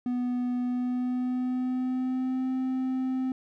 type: tone with pitch glide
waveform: triangle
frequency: 246.9 to 259.3 Hz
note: B3 to C4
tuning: 0 to -15 cents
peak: -24 dBFS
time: 0.06-3.32 s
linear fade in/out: 2 ms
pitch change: +85 cents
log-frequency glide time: 0.61-2.5 s
effects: none